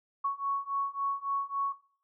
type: beating tone pair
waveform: sine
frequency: 1108.7 / 1112.3 Hz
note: C#6 / C#6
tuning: 0 / +6 cents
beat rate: 3.6 Hz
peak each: -33 / -31 dBFS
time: 0.24-1.73 s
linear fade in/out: 10 ms
effects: noise-tail reverb RT60 0.5 s tail -17 dB re dry